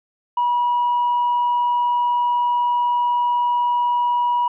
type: tone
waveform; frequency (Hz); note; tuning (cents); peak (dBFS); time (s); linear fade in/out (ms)
triangle; 968; B5; -35; -13; 0.37-4.48; 5
effects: tanh soft clip ceiling -12 dBFS + resampled to 8000 Hz